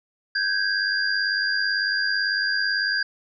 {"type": "tone cluster", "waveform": "sine", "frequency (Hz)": [1554, 1652, 4789], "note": ["G6", "G#6", "D8"], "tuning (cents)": [-16, -10, 33], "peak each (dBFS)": [-25, -25, -26], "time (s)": [0.35, 3.03], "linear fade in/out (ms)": 5, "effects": []}